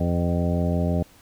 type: harmonic tone with a mistuned harmonic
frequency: 86.1 Hz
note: F2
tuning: 24 cents flat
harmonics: 1 / 2 / 3 / 4 / 5 / 6 / 7 / 9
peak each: -24 / -24 / -29 / -35 / -34 / -35 / -30 / -38 dBFS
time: 0-1.03 s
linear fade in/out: 5 ms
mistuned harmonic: 7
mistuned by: +23 cents
effects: pink hiss -53 dBFS RMS until 1.21 s